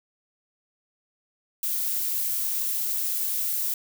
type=noise; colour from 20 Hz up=violet; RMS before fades=-27 dBFS; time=1.63-3.74 s; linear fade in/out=2 ms; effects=none